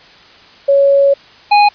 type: tone pair in turn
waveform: sine / square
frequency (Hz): 557 / 826.4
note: C#5 / G#5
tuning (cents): +8 / -9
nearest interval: perfect fifth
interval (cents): 683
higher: second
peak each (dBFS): -6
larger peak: neither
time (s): 0.68-1.14 / 1.51-1.69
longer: first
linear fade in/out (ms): 10
effects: white hiss -41 dBFS RMS until 1.74 s + resampled to 11025 Hz

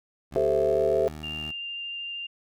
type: tone with pitch glide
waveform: 15% pulse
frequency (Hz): 71.5 to 76.63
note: D2 to D#2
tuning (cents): -46 to -26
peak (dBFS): -31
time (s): 0.31-1.52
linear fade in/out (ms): 20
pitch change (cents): +120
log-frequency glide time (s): 0.54-1.03
type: chord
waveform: sine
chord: A minor seventh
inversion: third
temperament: equal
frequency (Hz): 392 / 440 / 523.3 / 659.3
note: G4 / A4 / C5 / E5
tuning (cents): 0 / 0 / 0 / 0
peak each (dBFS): -26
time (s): 0.36-1.08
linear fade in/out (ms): 0
type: tone with vibrato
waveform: sine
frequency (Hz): 2794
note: F7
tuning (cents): 0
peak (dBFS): -32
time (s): 1.23-2.27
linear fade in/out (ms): 10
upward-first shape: triangle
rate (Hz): 13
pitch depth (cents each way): 9
effects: none

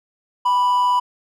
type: tone with amplitude modulation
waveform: triangle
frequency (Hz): 987.8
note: B5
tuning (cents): 0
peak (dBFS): -11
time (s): 0.45-1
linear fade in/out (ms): 10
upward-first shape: sine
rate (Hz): 190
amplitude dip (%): 30
effects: none

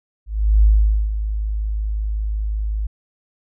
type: tone with ADSR envelope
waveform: sine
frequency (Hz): 52.7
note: G#1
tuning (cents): +26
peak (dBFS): -8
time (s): 0.26-2.87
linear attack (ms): 370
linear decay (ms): 470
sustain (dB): -11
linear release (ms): 8
effects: none

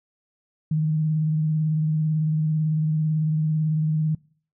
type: tone with vibrato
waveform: sine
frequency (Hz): 155.56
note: D#3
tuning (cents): 0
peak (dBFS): -19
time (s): 0.71-4.15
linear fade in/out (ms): 5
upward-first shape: sine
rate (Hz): 18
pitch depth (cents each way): 30
effects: noise-tail reverb RT60 0.5 s tail -24 dB re dry

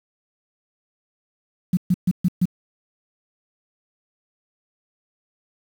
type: tone bursts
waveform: sine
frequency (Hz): 180.3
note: F#3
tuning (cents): -45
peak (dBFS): -14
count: 5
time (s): 1.73-2.455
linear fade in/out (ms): 5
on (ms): 41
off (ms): 130
effects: 7-bit

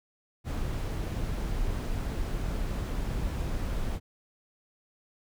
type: noise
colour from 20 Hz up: brown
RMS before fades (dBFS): -31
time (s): 0.44-4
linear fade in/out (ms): 50
effects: none

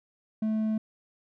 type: tone with hard clipping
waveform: sine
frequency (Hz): 217.8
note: A3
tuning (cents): -17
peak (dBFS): -26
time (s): 0.42-0.78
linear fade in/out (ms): 5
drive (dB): 3
effects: none

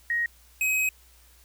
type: tone pair in turn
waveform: sine / square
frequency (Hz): 1881 / 2535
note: A#6 / D#7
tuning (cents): +15 / +32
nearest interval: perfect fourth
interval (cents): 517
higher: second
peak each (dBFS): -23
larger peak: neither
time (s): 0.1-0.26 / 0.61-0.89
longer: second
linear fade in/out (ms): 2
effects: added 60 Hz sine -56 dBFS peak until 1.44 s + white hiss -58 dBFS RMS until 1.44 s

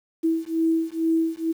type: beating tone pair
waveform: sine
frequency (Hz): 324.9 / 327.1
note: E4 / E4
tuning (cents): -25 / -13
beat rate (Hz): 2.2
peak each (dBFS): -23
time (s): 0.23-1.53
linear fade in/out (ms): 20
effects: 8-bit

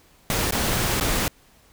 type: noise with dropouts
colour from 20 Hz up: pink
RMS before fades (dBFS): -23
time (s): 0.3-1.28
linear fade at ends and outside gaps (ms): 1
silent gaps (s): 0.509-0.523 / 1-1.009
effects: pink hiss -56 dBFS RMS until 1.72 s

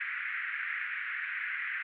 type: band-pass noise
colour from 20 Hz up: white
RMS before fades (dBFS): -36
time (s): 0-1.83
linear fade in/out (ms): 10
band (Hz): 1500 to 2200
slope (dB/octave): 48
effects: none

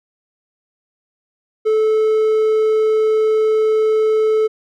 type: tone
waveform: triangle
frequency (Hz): 435.4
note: A4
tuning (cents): -18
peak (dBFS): -10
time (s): 1.65-4.48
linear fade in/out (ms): 20
effects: none

